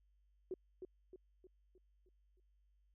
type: tone with echo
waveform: sine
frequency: 370 Hz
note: F#4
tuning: in tune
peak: -39 dBFS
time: 0.51-0.54 s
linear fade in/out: 2 ms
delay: 310 ms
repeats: 6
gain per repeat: -6 dB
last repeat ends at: 2.4 s
effects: added 50 Hz sine -70 dBFS peak until 2.94 s